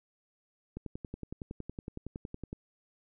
click train, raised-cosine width 3 ms, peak -26 dBFS, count 20, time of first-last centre 0.77-2.529 s, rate 10.8 Hz, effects none

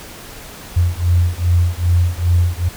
sine beating tone pair, 86.1 / 88.6 Hz, F2 / F2, -24 / +25 cents, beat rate 2.5 Hz, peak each -15 dBFS, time 0.76-2.69 s, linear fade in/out 10 ms, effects pink hiss -35 dBFS RMS until 2.76 s

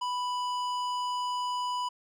triangle tone with hard clipping, 990 Hz, B5, 4 cents sharp, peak -31 dBFS, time 0.01-1.89 s, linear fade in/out 10 ms, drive 16 dB, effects none

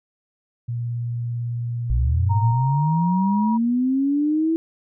sine tone with vibrato, 118.9 Hz, A#2, 35 cents sharp, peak -23 dBFS, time 0.68-2.52 s, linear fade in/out 10 ms, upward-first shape triangle, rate 18 Hz, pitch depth 13 cents each way
sine linear sweep, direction up, 54.3 to 329.6 Hz, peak -17 dBFS, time 1.9-4.56 s, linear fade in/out 0 ms
sine tone with pitch glide, 929 to 956.2 Hz, A#5 to A#5, -6 to +44 cents, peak -24 dBFS, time 2.29-3.58 s, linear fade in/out 20 ms, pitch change +50 cents, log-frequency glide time 2.49-3.35 s
effects none

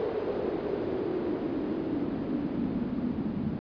pink noise with band-pass filter sweep, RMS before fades -31 dBFS, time 0-3.59 s, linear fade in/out 0 ms, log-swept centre 440 to 210 Hz, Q 3.8, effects resampled to 11025 Hz

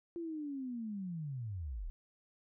sine linear sweep, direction down, 345.5 to 32.7 Hz, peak -38 dBFS, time 0.16-1.9 s, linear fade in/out 0 ms, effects none

